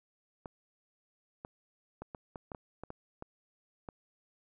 clicks, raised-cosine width 1 ms, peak -28 dBFS, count 11, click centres 0.458 / 1.449 / 2.02 / 2.148 / 2.358 / 2.518 / 2.548 / 2.836 / 2.904 / 3.224 / 3.888 s, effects none

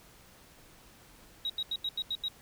sine tone bursts, 3821 Hz, A#7, 42 cents sharp, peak -29 dBFS, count 7, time 1.45-2.283 s, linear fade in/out 2 ms, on 47 ms, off 84 ms, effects tanh soft clip ceiling -26 dBFS + pink hiss -57 dBFS RMS until 2.41 s

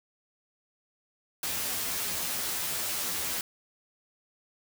white noise with comb filter, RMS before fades -32 dBFS, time 1.43-3.41 s, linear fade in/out 2 ms, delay 12 ms, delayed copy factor +0.95, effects none

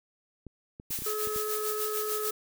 clicks, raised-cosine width 3 ms, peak -30 dBFS, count 7, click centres 0.467 / 0.799 / 0.906 / 0.989 / 1.021 / 1.273 / 1.362 s
blue noise with tremolo, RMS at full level -32 dBFS, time 0.9-2.31 s, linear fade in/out 10 ms, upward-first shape sine, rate 6.7 Hz, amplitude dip 55%
harmonic tone, 426.4 Hz, G#4, 46 cents sharp, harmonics 1 / 3 / 4, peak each -32 / -37 / -50 dBFS, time 1.06-2.31 s, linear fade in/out 5 ms
effects none

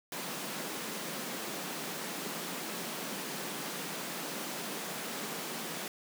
pink high-pass noise, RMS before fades -39 dBFS, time 0.12-5.88 s, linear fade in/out 2 ms, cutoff 160 Hz, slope 48 dB/octave, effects none

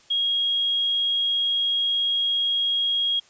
sine tone, 3281 Hz, G#7, 22 cents flat, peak -20 dBFS, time 0.1-3.2 s, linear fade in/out 10 ms, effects white hiss -55 dBFS RMS until 3.29 s + resampled to 16000 Hz

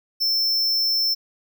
square tone, 5340 Hz, E8, 22 cents sharp, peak -19 dBFS, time 0.2-1.15 s, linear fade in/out 20 ms, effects none

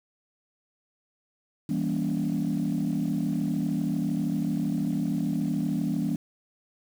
sine chord, E diminished seventh, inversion none, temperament just, 164.81 / 197.78 / 237.3 / 284.8 Hz, E3 / G3 / Bb3 / Db4, 0 / +16 / +31 / +47 cents, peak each -29 dBFS, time 1.69-6.16 s, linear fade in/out 5 ms, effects tanh soft clip ceiling -19 dBFS + 8-bit

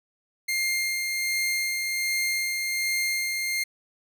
sawtooth tone with tremolo, 2114 Hz, C7, 17 cents sharp, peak -20 dBFS, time 0.48-3.64 s, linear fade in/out 10 ms, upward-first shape sine, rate 1.3 Hz, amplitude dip 30%, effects none

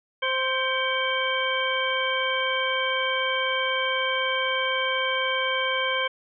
harmonic tone with a mistuned harmonic, 523 Hz, C5, 1 cent flat, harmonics 1 / 2 / 3 / 4 / 6, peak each -29 / -29 / -29 / -29 / -29 dBFS, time 0.22-6.08 s, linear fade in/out 10 ms, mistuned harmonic 4, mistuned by +140 cents, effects none

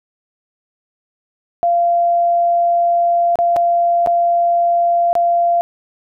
sine tone with dropouts, 690 Hz, F5, 21 cents flat, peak -11 dBFS, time 1.63-5.61 s, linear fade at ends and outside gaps 0 ms, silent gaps 3.356-3.388 / 3.562-3.566 / 4.062-4.072 / 5.13-5.153 s, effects none

